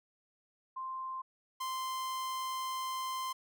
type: tone pair in turn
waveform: sine / 45% pulse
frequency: 1046.5 / 1041.6 Hz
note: C6 / C6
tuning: 0 / -8 cents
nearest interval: unison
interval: 8 cents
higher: first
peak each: -37 / -35 dBFS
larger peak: second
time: 0.76-1.22 / 1.6-3.33 s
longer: second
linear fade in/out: 10 ms
effects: none